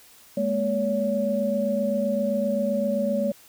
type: tone cluster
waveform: sine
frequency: 207.9 / 235.6 / 566 Hz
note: G#3 / A#3 / C#5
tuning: +2 / +19 / +36 cents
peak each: -26 / -29 / -24 dBFS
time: 0.37-3.32 s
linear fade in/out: 5 ms
effects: white hiss -52 dBFS RMS until 3.48 s